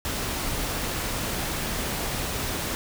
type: noise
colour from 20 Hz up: pink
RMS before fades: -29 dBFS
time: 0.05-2.75 s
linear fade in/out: 0 ms
effects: none